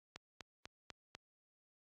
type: click train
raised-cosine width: 0.2 ms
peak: -29 dBFS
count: 5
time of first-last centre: 0.16-1.15 s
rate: 4.04 Hz
effects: high-pass 60 Hz 12 dB/octave + AAC 64 kbps